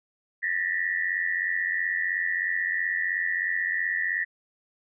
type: tone cluster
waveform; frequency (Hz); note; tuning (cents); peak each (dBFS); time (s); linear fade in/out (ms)
sine; 1775 / 1858 / 1954; A6 / A#6 / B6; +15 / -6 / -19; -29; 0.42-4.25; 20
effects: none